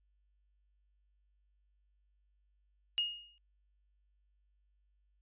sine tone with exponential decay, 2859 Hz, F7, 40 cents sharp, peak -27 dBFS, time 2.98-3.38 s, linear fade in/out 0 ms, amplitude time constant 86 ms, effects added 50 Hz sine -70 dBFS peak until 5.21 s + resampled to 8000 Hz

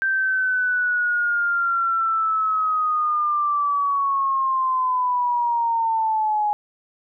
sine linear sweep, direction down, 1568 to 830.6 Hz, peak -18 dBFS, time 0.02-6.53 s, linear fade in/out 0 ms, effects none

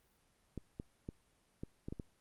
clicks, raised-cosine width 3 ms, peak -29 dBFS, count 7, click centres 0.577 / 0.799 / 1.089 / 1.635 / 1.885 / 1.925 / 1.998 s, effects pink hiss -73 dBFS RMS until 2.2 s + Opus 32 kbps

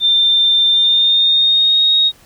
sine tone with pitch glide, 3586 to 3751 Hz, A7 to A#7, +32 to +10 cents, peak -9 dBFS, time 0-2.12 s, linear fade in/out 50 ms, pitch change +78 cents, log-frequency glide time 0.7-1.88 s, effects pink hiss -47 dBFS RMS until 2.25 s

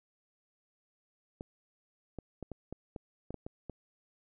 clicks, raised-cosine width 2 ms, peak -27 dBFS, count 10, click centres 1.409 / 2.187 / 2.427 / 2.517 / 2.726 / 2.962 / 3.306 / 3.343 / 3.465 / 3.697 s, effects none

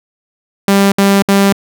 sawtooth tone bursts, 197.9 Hz, G3, 17 cents sharp, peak -3 dBFS, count 3, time 0.68-1.526 s, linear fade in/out 2 ms, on 240 ms, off 63 ms, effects none

